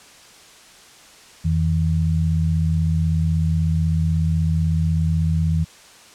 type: tone pair together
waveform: sine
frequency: 84.9 / 161.1 Hz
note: F2 / E3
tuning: -48 / -39 cents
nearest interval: major seventh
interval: 1109 cents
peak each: -19 dBFS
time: 1.44-5.65 s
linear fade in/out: 20 ms
effects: white hiss -46 dBFS RMS until 6.14 s + low-pass 8000 Hz 12 dB/octave